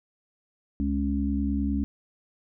harmonic tone, 69.8 Hz, C#2, 13 cents sharp, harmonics 1 / 3 / 4, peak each -28 / -28 / -28 dBFS, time 0.8-1.84 s, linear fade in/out 0 ms, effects none

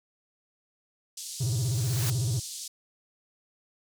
white band-pass noise, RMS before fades -39 dBFS, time 1.17-2.68 s, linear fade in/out 5 ms, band 4000 to 9200 Hz, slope 24 dB/octave
white noise with exponential growth, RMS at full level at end -31 dBFS, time 1.31-2.1 s, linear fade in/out 0 ms, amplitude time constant 170 ms
triangle tone with vibrato, 120.6 Hz, B2, 41 cents flat, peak -23 dBFS, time 1.4-2.4 s, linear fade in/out 10 ms, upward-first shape square, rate 16 Hz, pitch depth 190 cents each way
effects none

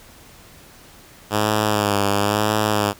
5% pulse tone with vibrato, 103.8 Hz, G#2, in tune, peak -6 dBFS, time 1.3-2.94 s, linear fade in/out 50 ms, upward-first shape sine, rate 0.99 Hz, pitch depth 53 cents each way, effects pink hiss -46 dBFS RMS until 2.99 s

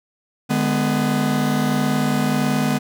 45% pulse chord, G# diminished, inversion second, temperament just, 149.51 / 207.7 / 249.2 Hz, D3 / G#3 / B3, +31 / 0 / +16 cents, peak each -23 / -22 / -21 dBFS, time 0.49-2.79 s, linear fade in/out 20 ms, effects none

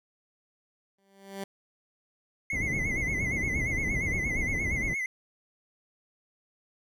15% pulse tone with exponential growth, 196 Hz, G3, in tune, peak -26 dBFS, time 0.98-1.44 s, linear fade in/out 5 ms, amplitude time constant 100 ms
triangle tone with vibrato, 2100 Hz, C7, 6 cents sharp, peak -27 dBFS, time 2.5-5.06 s, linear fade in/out 2 ms, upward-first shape sine, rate 8.6 Hz, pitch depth 86 cents each way
pink low-pass noise, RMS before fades -33 dBFS, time 2.52-4.95 s, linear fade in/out 20 ms, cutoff 340 Hz, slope 12 dB/octave
effects none

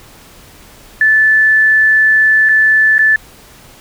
sine tone with dropouts, 1748 Hz, A6, 12 cents flat, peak -6 dBFS, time 1.01-3.16 s, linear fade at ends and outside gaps 2 ms, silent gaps 2.489-2.492 / 2.982-2.991 s, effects pink hiss -40 dBFS RMS until 3.8 s

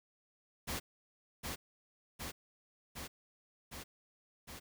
pink noise with echo, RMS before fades -39 dBFS, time 0.67-0.8 s, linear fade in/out 20 ms, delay 760 ms, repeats 5, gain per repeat -2 dB, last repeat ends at 4.6 s, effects none

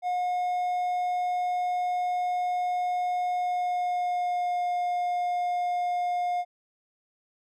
triangle tone with pitch glide, 720 to 712.1 Hz, F#5 to F5, -47 to +33 cents, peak -23 dBFS, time 0.02-6.45 s, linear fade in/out 50 ms, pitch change -20 cents, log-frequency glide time 3.38-4.62 s, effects none

